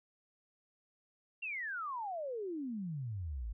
sine exponential sweep, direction down, 2794 to 49.65 Hz, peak -37 dBFS, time 1.42-3.53 s, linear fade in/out 10 ms, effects none

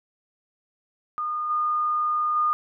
sine tone with level steps, 1221 Hz, D#6, 33 cents flat, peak -25 / -21 / -19 dBFS, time 1.18-2.53 s, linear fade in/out 0 ms, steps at 1.49 / 2.35 s, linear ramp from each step 20 ms, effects none

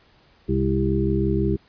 harmonic tone with a mistuned harmonic, 66 Hz, C2, 16 cents sharp, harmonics 1 / 2 / 3 / 5 / 6, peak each -25 / -25 / -25 / -25 / -25 dBFS, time 0.48-1.57 s, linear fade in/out 20 ms, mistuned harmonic 3, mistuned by +41 cents, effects pink hiss -57 dBFS RMS until 1.68 s + resampled to 11025 Hz

